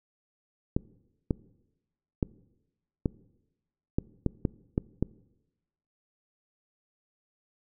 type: clicks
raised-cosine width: 3 ms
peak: -12 dBFS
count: 9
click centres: 0.765 / 1.308 / 2.228 / 3.058 / 3.985 / 4.263 / 4.452 / 4.779 / 5.026 s
effects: noise-tail reverb RT60 1.0 s tail -22 dB re dry